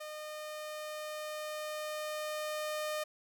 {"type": "tone with level ramp", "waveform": "sawtooth", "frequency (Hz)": 610, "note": "D#5", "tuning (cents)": -34, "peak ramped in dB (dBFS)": [-38, -30], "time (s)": [0, 3.04], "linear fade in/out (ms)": 10, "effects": []}